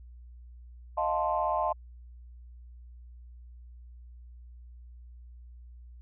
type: chord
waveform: sine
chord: F dominant seventh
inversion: third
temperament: equal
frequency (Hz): 622.3 / 698.5 / 880 / 1046.5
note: Eb5 / F5 / A5 / C6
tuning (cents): 0 / 0 / 0 / 0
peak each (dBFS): -31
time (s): 0.97-1.73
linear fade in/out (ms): 10
effects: tanh soft clip ceiling -15 dBFS + added 60 Hz sine -46 dBFS peak until 6.01 s